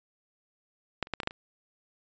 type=clicks; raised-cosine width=0.3 ms; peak=-12 / -30 / -14 / -16 / -20 / -11 / -28 dBFS; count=7; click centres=1.027 / 1.071 / 1.137 / 1.202 / 1.233 / 1.274 / 1.309 s; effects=resampled to 16000 Hz